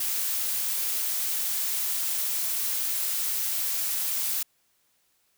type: noise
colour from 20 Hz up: blue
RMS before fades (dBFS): -28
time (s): 0-4.43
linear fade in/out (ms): 5
effects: white hiss -69 dBFS RMS until 5.37 s